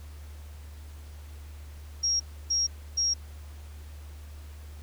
sine tone bursts, 5600 Hz, F8, 4 cents sharp, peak -23 dBFS, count 3, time 2.03-3.14 s, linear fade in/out 10 ms, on 170 ms, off 300 ms, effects added 74 Hz sine -41 dBFS peak until 4.82 s + pink hiss -55 dBFS RMS until 4.82 s

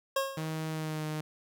25% pulse tone with exponential decay, 542 Hz, C#5, 39 cents flat, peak -21 dBFS, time 0.16-0.59 s, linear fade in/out 5 ms, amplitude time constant 92 ms
sawtooth tone with pitch glide, 158.2 to 154.14 Hz, D#3 to D#3, +29 to -16 cents, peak -29 dBFS, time 0.37-1.21 s, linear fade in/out 5 ms, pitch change -45 cents, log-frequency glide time 0.69-1.05 s
effects none

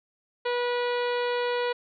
harmonic tone, 486.7 Hz, B4, 25 cents flat, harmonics 1 / 2 / 3 / 4 / 5 / 6 / 7 / 8 / 9, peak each -26 / -32 / -36 / -38 / -40 / -42 / -43 / -44 / -45 dBFS, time 0.45-1.73 s, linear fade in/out 10 ms, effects none

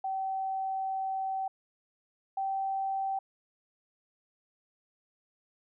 sine tone pair in turn, 768 / 775.6 Hz, G5 / G5, -36 / -19 cents, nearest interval unison, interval 17 cents, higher second, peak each -30 / -29 dBFS, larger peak second, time 0.04-1.48 / 2.37-3.19 s, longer first, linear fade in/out 5 ms, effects none

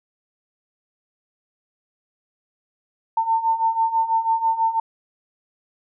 sine beating tone pair, 898 / 904.1 Hz, A5 / A5, +35 / +47 cents, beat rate 6.1 Hz, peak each -23 / -19 dBFS, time 3.17-4.8 s, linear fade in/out 5 ms, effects none

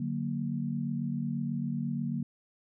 sine chord, D augmented, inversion none, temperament equal, 146.83 / 185 / 233.1 Hz, D3 / F#3 / A#3, 0 / 0 / 0 cents, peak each -34 / -36 / -33 dBFS, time 0-2.23 s, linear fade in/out 5 ms, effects none

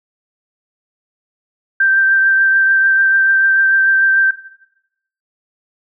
sine tone with vibrato, 1568 Hz, G6, in tune, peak -9 dBFS, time 1.8-4.31 s, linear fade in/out 5 ms, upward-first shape triangle, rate 6.8 Hz, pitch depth 16 cents each way, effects noise-tail reverb RT60 0.9 s tail -18 dB re dry

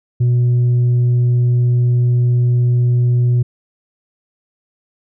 sine tone with tanh clipping, 122.1 Hz, B2, 19 cents flat, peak -11 dBFS, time 0.2-3.43 s, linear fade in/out 10 ms, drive 2 dB, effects none

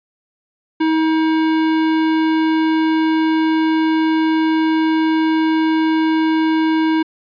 sine tone with hard clipping, 318.3 Hz, D#4, 39 cents sharp, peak -15 dBFS, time 0.8-7.03 s, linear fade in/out 10 ms, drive 17 dB, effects resampled to 11025 Hz

